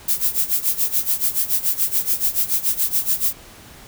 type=noise with tremolo; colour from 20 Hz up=violet; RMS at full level=-17 dBFS; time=0.08-3.33 s; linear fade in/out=5 ms; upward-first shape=sine; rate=7 Hz; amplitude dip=85%; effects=pink hiss -43 dBFS RMS until 3.87 s